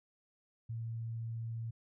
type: tone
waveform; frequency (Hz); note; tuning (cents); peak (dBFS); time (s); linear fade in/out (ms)
sine; 114.3; A#2; -34; -37; 0.69-1.71; 10
effects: none